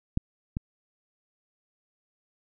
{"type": "clicks", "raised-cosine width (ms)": 5, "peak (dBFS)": [-12, -17], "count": 2, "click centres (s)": [0.174, 0.569], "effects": []}